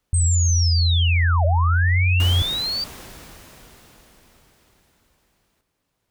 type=tone with pitch glide; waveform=sine; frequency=85 to 89.85 Hz; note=F2 to F2; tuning=-46 to +50 cents; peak=-15 dBFS; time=0.13-2.42 s; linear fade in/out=0 ms; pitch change=+96 cents; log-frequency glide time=1.72-1.94 s
type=linear two-way sweep; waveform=sine; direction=down then up; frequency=8410 to 554.4 to 4687 Hz; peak=-22 dBFS; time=0.14-2.84 s; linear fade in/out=2 ms; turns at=1.45 s
type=noise with exponential decay; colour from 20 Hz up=pink; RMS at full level=-30 dBFS; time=2.2-5.61 s; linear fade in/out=1 ms; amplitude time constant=740 ms
effects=pink hiss -75 dBFS RMS until 6.1 s